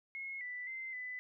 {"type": "tone with pitch steps", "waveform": "sine", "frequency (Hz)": [2168, 1981, 2074, 2001], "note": ["C#7", "B6", "C7", "B6"], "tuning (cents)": [-39, 5, -16, 22], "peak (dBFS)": -40, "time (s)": [0.15, 1.19], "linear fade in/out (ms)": 0, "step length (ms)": 260, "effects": []}